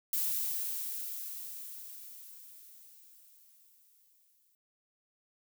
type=noise with exponential decay; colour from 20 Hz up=violet; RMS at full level=-31 dBFS; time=0.13-4.55 s; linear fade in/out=1 ms; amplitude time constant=960 ms; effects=none